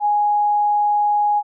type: tone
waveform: sine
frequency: 830 Hz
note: G#5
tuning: 1 cent flat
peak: -14 dBFS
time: 0-1.43 s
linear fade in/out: 50 ms
effects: none